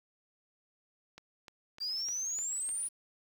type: click train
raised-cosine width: 0.2 ms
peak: -31 dBFS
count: 6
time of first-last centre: 1.18-2.691 s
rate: 3.31 Hz
type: exponential sweep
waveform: sine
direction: up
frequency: 4699 to 9820 Hz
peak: -33 dBFS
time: 1.8-2.89 s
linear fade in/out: 20 ms
effects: 9-bit